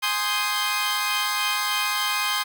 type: chord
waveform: 15% pulse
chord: Ab major seventh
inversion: none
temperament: equal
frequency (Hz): 830.6 / 1046.5 / 1244.5 / 1568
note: Ab5 / C6 / Eb6 / G6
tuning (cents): 0 / 0 / 0 / 0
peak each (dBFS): -24 / -19 / -22 / -24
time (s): 0.02-2.44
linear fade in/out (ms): 20
effects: none